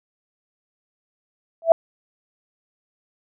sine tone with exponential growth, 661 Hz, E5, 5 cents sharp, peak -3 dBFS, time 1.62-1.72 s, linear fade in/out 1 ms, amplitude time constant 20 ms, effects none

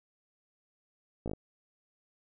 slowing click train, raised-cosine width 2 ms, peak -23 dBFS, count 5, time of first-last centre 1.26-1.334 s, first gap 17 ms, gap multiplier 1.06, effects none

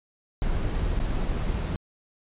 brown noise with dropouts, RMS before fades -26 dBFS, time 0.42-1.76 s, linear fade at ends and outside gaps 1 ms, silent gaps 0.992-1 s, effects resampled to 8000 Hz

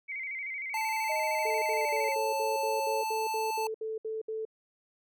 sine tone with vibrato, 2169 Hz, C#7, 38 cents flat, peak -34 dBFS, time 0.08-2.15 s, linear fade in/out 20 ms, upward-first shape square, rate 13 Hz, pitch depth 71 cents each way
square tone, 880 Hz, A5, in tune, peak -31 dBFS, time 0.74-3.67 s, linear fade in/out 2 ms
sine tone with pitch glide, 623 to 548.7 Hz, D#5 to C#5, +2 to -18 cents, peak -32 dBFS, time 1.09-3.02 s, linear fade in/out 10 ms, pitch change -220 cents, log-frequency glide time 1.72-2.1 s
sine tone bursts, 440 Hz, A4, in tune, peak -32 dBFS, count 13, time 1.45-4.452 s, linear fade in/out 5 ms, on 170 ms, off 66 ms
effects none

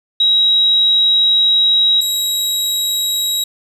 sine / sawtooth tone pair in turn, 3838 / 3838 Hz, A#7 / A#7, +50 / +50 cents, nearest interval unison, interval 0 cents, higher neither, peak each -9 / -12 dBFS, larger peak first, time 0.2-2.01 / 2.01-3.44 s, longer first, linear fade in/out 5 ms, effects resampled to 32000 Hz + 7-bit

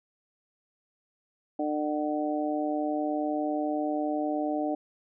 harmonic tone, 150.4 Hz, D3, 42 cents sharp, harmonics 2 / 3 / 4 / 5, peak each -29 / -39 / -32 / -33 dBFS, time 1.59-4.75 s, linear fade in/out 5 ms, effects none

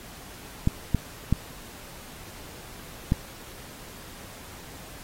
clicks, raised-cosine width 5 ms, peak -8 dBFS, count 4, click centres 0.674 / 0.947 / 1.326 / 3.121 s, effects pink hiss -45 dBFS RMS until 5.03 s + AAC 48 kbps

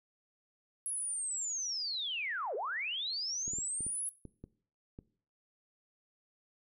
sine linear two-way sweep, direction down then up, 10800 to 385.7 to 10800 Hz, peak -34 dBFS, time 0.86-4.09 s, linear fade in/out 0 ms, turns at 2.55 s
clicks, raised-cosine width 3 ms, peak -33 dBFS, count 8, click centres 3.479 / 3.535 / 3.586 / 3.807 / 3.866 / 4.253 / 4.44 / 4.989 s
effects noise-tail reverb RT60 0.5 s tail -19 dB re dry

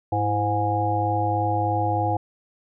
harmonic tone with a mistuned harmonic, 103.2 Hz, G#2, 10 cents flat, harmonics 1 / 3 / 5 / 7 / 8, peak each -25 / -29 / -30 / -26 / -25 dBFS, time 0.12-2.17 s, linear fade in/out 5 ms, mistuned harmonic 3, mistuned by +100 cents, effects none

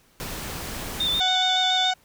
pink noise, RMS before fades -33 dBFS, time 0.2-1.2 s, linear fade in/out 0 ms
sine tone with vibrato, 3579 Hz, A7, 29 cents sharp, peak -21 dBFS, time 1-1.91 s, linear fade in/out 5 ms, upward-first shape square, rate 7.1 Hz, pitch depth 30 cents each way
harmonic tone, 742 Hz, F#5, 5 cents sharp, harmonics 1 / 2 / 3 / 4 / 5 / 6 / 7 / 8 / 9 / 10, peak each -24 / -30 / -34 / -36 / -38 / -40 / -41 / -42 / -43 / -44 dBFS, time 1.2-1.94 s, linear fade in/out 10 ms
effects pink hiss -59 dBFS RMS until 2.04 s

